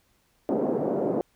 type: band-pass noise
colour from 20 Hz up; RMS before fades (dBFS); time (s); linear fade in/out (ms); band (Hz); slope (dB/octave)
white; -26; 0.49-1.21; 0; 180 to 580; 24
effects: pink hiss -67 dBFS RMS until 1.35 s